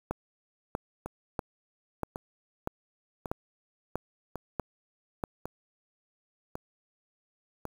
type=two click trains; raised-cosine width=1 ms; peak=-16 / -22 dBFS; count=9 / 7; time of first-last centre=0.11-5.238 / 1.06-7.653 s; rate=1.56 / 0.91 Hz; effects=7-bit